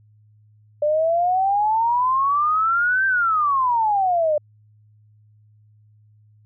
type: exponential two-way sweep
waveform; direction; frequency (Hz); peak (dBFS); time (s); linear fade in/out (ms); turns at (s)
sine; up then down; 587.3 to 1579 to 587.3; -16; 0.82-4.38; 5; 3.06
effects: added 106 Hz sine -51 dBFS peak until 6.45 s